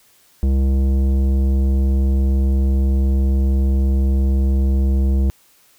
triangle tone with tanh clipping, 67 Hz, C2, 42 cents sharp, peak -15 dBFS, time 0.43-5.3 s, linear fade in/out 0 ms, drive 17 dB, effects white hiss -54 dBFS RMS until 5.78 s

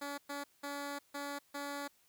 10% pulse tone bursts at uneven times, 284.6 Hz, C#4, 46 cents sharp, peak -31 dBFS, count 5, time 0.01-0.18 / 0.29-0.44 / 0.63-0.99 / 1.14-1.39 / 1.54-1.88 s, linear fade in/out 10 ms, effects white hiss -70 dBFS RMS until 2.08 s

